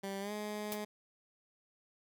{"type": "tone with pitch glide", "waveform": "15% pulse", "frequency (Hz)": [196, 210.1], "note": ["G3", "G#3"], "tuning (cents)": [0, 20], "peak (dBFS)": -32, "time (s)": [0.03, 0.85], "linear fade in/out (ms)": 10, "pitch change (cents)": 120, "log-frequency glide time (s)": [0.2, 0.32]}
{"type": "noise with exponential decay", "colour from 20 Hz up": "white", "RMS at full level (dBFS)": -36, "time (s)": [0.72, 0.8], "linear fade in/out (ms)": 0, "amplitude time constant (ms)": 16}
{"effects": []}